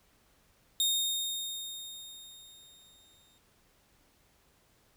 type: tone with exponential decay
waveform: sawtooth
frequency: 3691 Hz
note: A#7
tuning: 18 cents flat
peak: -22 dBFS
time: 0.8-3.38 s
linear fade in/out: 1 ms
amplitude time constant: 560 ms
effects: pink hiss -67 dBFS RMS until 4.96 s